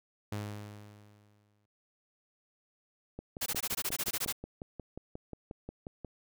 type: tone with exponential decay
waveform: sawtooth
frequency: 104 Hz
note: G#2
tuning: 3 cents sharp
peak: -30 dBFS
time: 0.32-1.66 s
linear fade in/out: 5 ms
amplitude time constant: 290 ms
type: click train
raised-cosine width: 2 ms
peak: -28 dBFS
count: 17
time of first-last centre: 3.19-6.047 s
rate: 5.6 Hz
type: noise bursts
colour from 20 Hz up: white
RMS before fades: -33 dBFS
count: 13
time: 3.41-4.326 s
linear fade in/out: 10 ms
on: 52 ms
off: 20 ms
effects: none